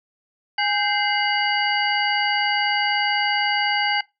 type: tone cluster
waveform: sine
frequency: 823 / 1559 / 2080 / 2906 / 4638 Hz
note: G#5 / G6 / C7 / F#7 / D8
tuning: -16 / -10 / -11 / -32 / -22 cents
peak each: -23 / -26 / -25 / -27 / -28 dBFS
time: 0.58-4.01 s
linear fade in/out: 5 ms
effects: noise-tail reverb RT60 0.2 s tail -21 dB re dry